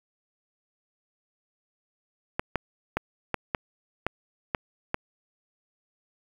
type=clicks; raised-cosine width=0.5 ms; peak=-10 dBFS; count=8; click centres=2.395 / 2.557 / 2.97 / 3.343 / 3.548 / 4.066 / 4.548 / 4.944 s; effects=7-bit